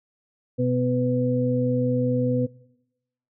harmonic tone, 124.8 Hz, B2, 19 cents sharp, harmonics 1 / 2 / 4, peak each -24 / -24 / -24 dBFS, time 0.58-2.47 s, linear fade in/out 20 ms, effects noise-tail reverb RT60 0.9 s tail -22 dB re dry

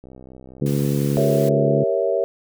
click train, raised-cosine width 2 ms, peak -28 dBFS, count 75, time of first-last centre 0.04-1.187 s, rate 64.5 Hz
harmonic tone, 71 Hz, C#2, 42 cents sharp, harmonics 2 / 3 / 4 / 5 / 6 / 7, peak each -20 / -24 / -26 / -28 / -30 / -31 dBFS, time 0.61-1.84 s, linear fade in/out 10 ms
white noise, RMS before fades -37 dBFS, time 0.66-1.49 s, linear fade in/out 2 ms
sine chord, G diminished seventh, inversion none, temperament equal, 392 / 466.2 / 554.4 / 659.3 Hz, G4 / Bb4 / Db5 / Fb5, 0 / 0 / 0 / 0 cents, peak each -24 / -23 / -22 / -23 dBFS, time 1.17-2.24 s, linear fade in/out 0 ms
effects none

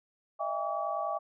sine tone cluster, 619 / 669 / 805 / 1141 Hz, D#5 / E5 / G5 / C#6, -9 / +25 / +46 / +50 cents, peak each -37 / -35 / -36 / -35 dBFS, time 0.39-1.19 s, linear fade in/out 20 ms, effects none

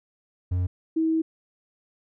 triangle / sine tone pair in turn, 90.3 / 321.8 Hz, F#2 / E4, -42 / -42 cents, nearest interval octave + minor seventh, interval 2200 cents, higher second, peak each -20 dBFS, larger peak neither, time 0.51-0.67 / 0.96-1.22 s, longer second, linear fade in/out 10 ms, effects none

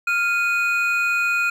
triangle tone pair together, 1396.9 / 2483 Hz, F6 / D#7, 0 / -4 cents, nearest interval minor seventh, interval 996 cents, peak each -19 dBFS, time 0.07-1.5 s, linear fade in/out 5 ms, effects none

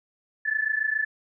sine tone pair together, 1728 / 1755.2 Hz, A6 / A6, -32 / -5 cents, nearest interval unison, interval 27 cents, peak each -26 / -26 dBFS, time 0.45-1.05 s, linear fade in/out 10 ms, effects none

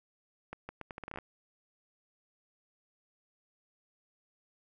accelerating click train, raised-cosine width 0.5 ms, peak -26 dBFS, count 12, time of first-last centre 0.53-1.186 s, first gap 160 ms, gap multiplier 0.77, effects none

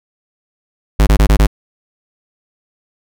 square tone bursts, 51.91 Hz, G#1, in tune, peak -7 dBFS, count 5, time 0.99-1.469 s, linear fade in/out 10 ms, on 79 ms, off 21 ms, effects none

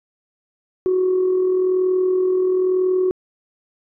sine tone with amplitude modulation, 370 Hz, F#4, in tune, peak -12 dBFS, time 0.86-3.11 s, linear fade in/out 0 ms, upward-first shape sine, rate 41 Hz, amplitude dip 40%, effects tanh soft clip ceiling -11 dBFS

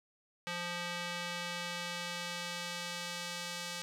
square tone with band-pass filter sweep, 174.61 Hz, F3, in tune, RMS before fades -40 dBFS, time 0.47-3.82 s, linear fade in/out 0 ms, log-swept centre 2700 to 4800 Hz, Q 0.78, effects none

